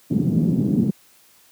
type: band-pass noise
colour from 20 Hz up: white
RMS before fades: -19 dBFS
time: 0.1-0.91 s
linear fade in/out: 10 ms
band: 140 to 240 Hz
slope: 24 dB/octave
effects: white hiss -54 dBFS RMS until 1.51 s + high-pass 80 Hz 12 dB/octave